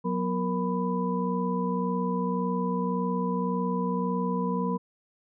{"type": "tone cluster", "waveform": "sine", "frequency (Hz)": [182.6, 244.4, 468.7, 994], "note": ["F#3", "B3", "A#4", "B5"], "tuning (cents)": [-23, -18, 9, 11], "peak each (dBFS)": [-28, -32, -32, -32], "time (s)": [0.04, 4.78], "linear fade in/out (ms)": 20, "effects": []}